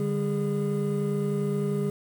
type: tone cluster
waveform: triangle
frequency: 146.5 / 199.5 / 409.6 Hz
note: D3 / G3 / G#4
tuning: -4 / +31 / -24 cents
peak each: -27 dBFS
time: 0-1.9 s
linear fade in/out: 2 ms
effects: 8-bit